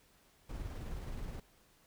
brown noise with tremolo, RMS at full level -41 dBFS, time 0.49-1.4 s, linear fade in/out 5 ms, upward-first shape square, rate 19 Hz, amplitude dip 25%, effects pink hiss -67 dBFS RMS until 1.86 s

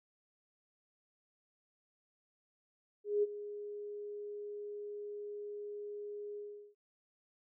sine tone with ADSR envelope, 413.5 Hz, G#4, 8 cents flat, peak -26 dBFS, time 3.04-6.75 s, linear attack 190 ms, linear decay 28 ms, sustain -15 dB, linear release 380 ms, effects none

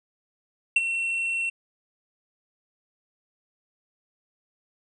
triangle tone with ADSR envelope, 2713 Hz, E7, 49 cents sharp, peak -12 dBFS, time 0.76-1.5 s, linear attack 5 ms, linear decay 27 ms, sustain -11 dB, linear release 10 ms, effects resampled to 24000 Hz

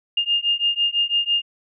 sine beating tone pair, 2820 / 2826 Hz, F7 / F7, +16 / +20 cents, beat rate 6 Hz, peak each -21 dBFS, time 0.17-1.42 s, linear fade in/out 5 ms, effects none

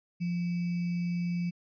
sine tone with sample-and-hold, 174.61 Hz, F3, in tune, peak -28 dBFS, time 0.2-1.51 s, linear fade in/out 20 ms, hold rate 2450 Hz, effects resampled to 11025 Hz

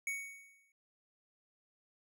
square tone with exponential decay, 2231 Hz, C#7, 11 cents sharp, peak -34 dBFS, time 0.07-0.72 s, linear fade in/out 2 ms, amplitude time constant 140 ms, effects none

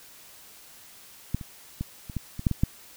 clicks, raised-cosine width 5 ms, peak -13 / -25 / -17 / -25 / -16 / -21 / -8 / -14 / -8 dBFS, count 9, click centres 1.346 / 1.412 / 1.81 / 2.098 / 2.167 / 2.394 / 2.468 / 2.513 / 2.635 s, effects white hiss -50 dBFS RMS until 2.96 s

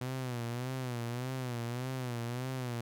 sawtooth tone with vibrato, 124 Hz, B2, 7 cents sharp, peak -31 dBFS, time 0.01-2.81 s, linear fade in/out 5 ms, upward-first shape sine, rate 1.7 Hz, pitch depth 96 cents each way, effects none

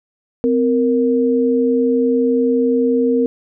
sine tone pair together, 257.1 / 465.8 Hz, C4 / A#4, -30 / -1 cents, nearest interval minor seventh, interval 1029 cents, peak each -15 dBFS, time 0.44-3.26 s, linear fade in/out 0 ms, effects none

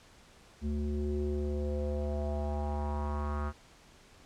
square tone with low-pass filter sweep, 73.42 Hz, D2, in tune, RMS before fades -33 dBFS, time 0.61-3.53 s, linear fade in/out 50 ms, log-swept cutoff 270 to 1300 Hz, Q 4.2, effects pink hiss -58 dBFS RMS until 4.25 s + low-pass 8000 Hz 12 dB/octave

